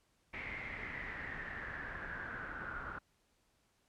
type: noise with low-pass filter sweep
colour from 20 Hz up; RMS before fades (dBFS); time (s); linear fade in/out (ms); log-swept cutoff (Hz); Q
pink; -44; 0.33-2.99; 10; 2200 to 1400; 9.1
effects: pink hiss -75 dBFS RMS until 3.88 s + low-pass 11000 Hz 12 dB/octave